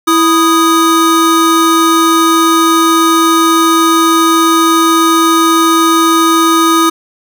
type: tone pair together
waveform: square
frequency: 330 / 1244.5 Hz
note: E4 / D#6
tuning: +2 / 0 cents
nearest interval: octave + major seventh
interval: 2298 cents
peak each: -10 dBFS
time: 0.07-6.9 s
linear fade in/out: 10 ms
effects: none